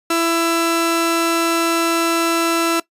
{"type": "tone pair together", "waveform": "sawtooth", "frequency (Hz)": [333.5, 667], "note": ["E4", "E5"], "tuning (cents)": [20, 20], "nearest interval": "octave", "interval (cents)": 1200, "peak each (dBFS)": [-13, -13], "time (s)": [0.1, 2.8], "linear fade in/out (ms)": 5, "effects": ["noise-tail reverb RT60 0.1 s tail -19 dB re dry", "resampled to 32000 Hz"]}